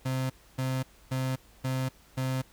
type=tone bursts; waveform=35% pulse; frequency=130.6 Hz; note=C3; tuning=3 cents flat; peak=-26 dBFS; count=5; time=0.05-2.42 s; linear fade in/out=10 ms; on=250 ms; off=280 ms; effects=added 50 Hz sine -60 dBFS peak until 2.52 s + pink hiss -59 dBFS RMS until 2.52 s